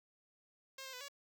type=tone with pitch steps; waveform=5% pulse; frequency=534 / 527 / 500 / 563 Hz; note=C5 / C5 / B4 / C#5; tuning=+35 / +12 / +21 / +27 cents; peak=-35 dBFS; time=0.78-1.084 s; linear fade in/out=5 ms; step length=76 ms; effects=none